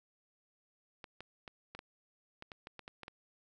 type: clicks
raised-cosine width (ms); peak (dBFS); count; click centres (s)
0.3; -30; 12; 1.042 / 1.206 / 1.478 / 1.75 / 1.791 / 2.424 / 2.518 / 2.671 / 2.793 / 2.879 / 3.033 / 3.081
effects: none